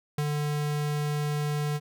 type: tone with ADSR envelope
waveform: square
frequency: 148.1 Hz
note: D3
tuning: 15 cents sharp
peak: -25 dBFS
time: 0.18-1.8 s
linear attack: 4 ms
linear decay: 49 ms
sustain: -2 dB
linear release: 42 ms
effects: none